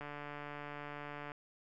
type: click train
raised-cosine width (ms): 0.5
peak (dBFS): -30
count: 192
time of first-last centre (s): 0.01-1.318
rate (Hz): 146
effects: none